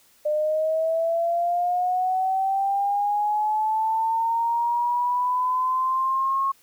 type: linear sweep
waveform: sine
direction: up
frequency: 599 to 1091 Hz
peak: -20 dBFS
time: 0.25-6.52 s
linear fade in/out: 10 ms
effects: white hiss -58 dBFS RMS until 6.62 s